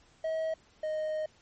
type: tone pair in turn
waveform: triangle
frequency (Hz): 640 / 620.3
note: D#5 / D#5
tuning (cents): +49 / -5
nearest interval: minor second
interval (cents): 54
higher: first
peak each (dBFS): -27 / -28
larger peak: first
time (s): 0.24-0.54 / 0.83-1.26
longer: second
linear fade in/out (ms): 5
effects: pink hiss -63 dBFS RMS until 1.41 s + MP3 32 kbps